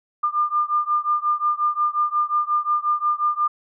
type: beating tone pair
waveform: sine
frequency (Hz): 1200 / 1205.6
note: D6 / D6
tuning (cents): +37 / +45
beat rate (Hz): 5.6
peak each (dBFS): -21 / -22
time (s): 0.23-3.48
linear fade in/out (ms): 10
effects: none